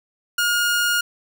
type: tone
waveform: sawtooth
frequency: 1427 Hz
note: F6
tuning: 37 cents sharp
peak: -14 dBFS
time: 0.38-1.01 s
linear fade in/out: 5 ms
effects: none